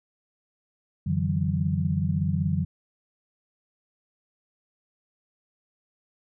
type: tone cluster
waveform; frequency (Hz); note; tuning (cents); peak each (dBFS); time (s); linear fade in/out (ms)
sine; 90.7 / 145 / 161.3 / 186.3; F#2 / D3 / E3 / F#3; -34 / -22 / -37 / +12; -28; 1.06-2.65; 10
effects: none